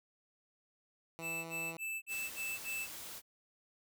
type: tone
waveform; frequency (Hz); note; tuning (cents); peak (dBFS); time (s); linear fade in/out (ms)
10% pulse; 164.81; E3; 0; -36; 1.19-1.77; 0
type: tone bursts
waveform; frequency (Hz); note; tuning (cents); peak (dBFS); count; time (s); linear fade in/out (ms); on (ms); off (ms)
square; 2637; E7; 0; -38; 6; 1.21-2.875; 50; 240; 45
type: noise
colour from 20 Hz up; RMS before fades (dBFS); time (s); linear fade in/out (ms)
white; -47; 2.08-3.22; 50
effects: none